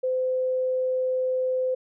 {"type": "tone", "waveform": "sine", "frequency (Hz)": 513, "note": "C5", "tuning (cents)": -34, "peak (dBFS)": -22, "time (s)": [0.03, 1.75], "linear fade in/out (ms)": 10, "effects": []}